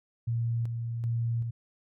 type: tone with tremolo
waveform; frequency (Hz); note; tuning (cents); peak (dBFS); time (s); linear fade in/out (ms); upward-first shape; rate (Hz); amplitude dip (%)
sine; 116.54; A#2; 0; -26; 0.27-1.51; 10; square; 1.3; 40
effects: none